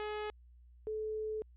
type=tone pair in turn; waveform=sawtooth / sine; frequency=422.7 / 432.8 Hz; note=G#4 / A4; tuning=+31 / -29 cents; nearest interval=unison; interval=40 cents; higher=second; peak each=-33 / -35 dBFS; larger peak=first; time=0-0.3 / 0.87-1.42 s; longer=second; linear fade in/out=0 ms; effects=added 60 Hz sine -56 dBFS peak until 1.56 s + resampled to 8000 Hz